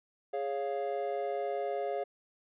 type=chord; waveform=triangle; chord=Db major; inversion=second; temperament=equal; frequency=415.3 / 554.4 / 698.5 Hz; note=Ab4 / Db5 / F5; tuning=0 / 0 / 0 cents; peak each=-34 dBFS; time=0.33-2.04 s; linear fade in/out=10 ms; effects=resampled to 8000 Hz